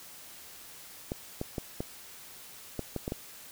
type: clicks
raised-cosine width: 2 ms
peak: -19 dBFS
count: 8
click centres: 1.119 / 1.414 / 1.582 / 1.805 / 2.793 / 2.963 / 3.079 / 3.121 s
effects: white hiss -49 dBFS RMS until 3.51 s